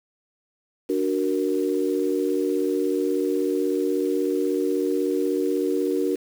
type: chord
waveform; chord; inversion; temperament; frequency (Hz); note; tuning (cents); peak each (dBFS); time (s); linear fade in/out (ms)
sine; D augmented; none; equal; 293.7 / 370 / 466.2; D4 / F#4 / A#4; 0 / 0 / 0; -25 / -24 / -26; 0.89-6.16; 10
effects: 7-bit